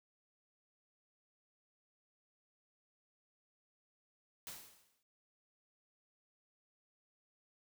white noise with exponential decay, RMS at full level -45 dBFS, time 4.47-5.03 s, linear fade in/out 1 ms, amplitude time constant 120 ms, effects none

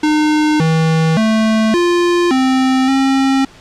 square tone with pitch steps, 304.5 / 160.8 / 219.8 / 348.9 / 261.1 / 268.9 Hz, D#4 / E3 / A3 / F4 / C4 / C4, -37 / -43 / -2 / -2 / -3 / +47 cents, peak -11 dBFS, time 0.03-3.45 s, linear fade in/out 5 ms, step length 570 ms, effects pink hiss -41 dBFS RMS until 3.6 s + low-pass 6000 Hz 12 dB/octave

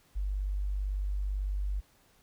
sine tone, 49 Hz, G1, in tune, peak -29 dBFS, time 0.15-1.81 s, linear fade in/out 20 ms, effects pink hiss -65 dBFS RMS until 2.22 s

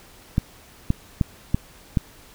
clicks, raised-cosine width 5 ms, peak -6 dBFS, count 5, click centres 0.381 / 0.904 / 1.212 / 1.545 / 1.972 s, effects pink hiss -49 dBFS RMS until 2.34 s

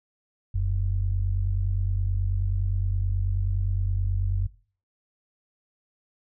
sine tone pair together, 44.22 / 93.7 Hz, F1 / F#2, +22 / +22 cents, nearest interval octave + minor second, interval 1300 cents, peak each -25 dBFS, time 0.54-4.47 s, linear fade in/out 10 ms, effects noise-tail reverb RT60 0.4 s tail -18 dB re dry

